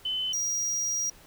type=tone pair in turn; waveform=sine / square; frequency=3034 / 5727 Hz; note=F#7 / F8; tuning=+43 / +43 cents; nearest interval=major seventh; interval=1100 cents; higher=second; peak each=-27 dBFS; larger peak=neither; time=0.05-0.33 / 0.33-1.1 s; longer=second; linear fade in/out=5 ms; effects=pink hiss -54 dBFS RMS until 1.26 s